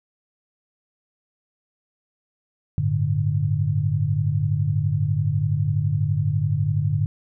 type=chord; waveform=sine; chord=G suspended second; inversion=none; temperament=equal; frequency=98 / 110 / 146.83 Hz; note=G2 / A2 / D3; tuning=0 / 0 / 0 cents; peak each=-24 / -24 / -22 dBFS; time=2.78-7.06 s; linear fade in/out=0 ms; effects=none